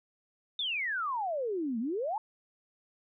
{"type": "exponential two-way sweep", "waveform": "sine", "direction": "down then up", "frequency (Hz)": [3675, 215.9, 911], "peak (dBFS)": -30, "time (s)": [0.59, 2.18], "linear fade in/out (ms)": 2, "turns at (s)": 1.79, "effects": []}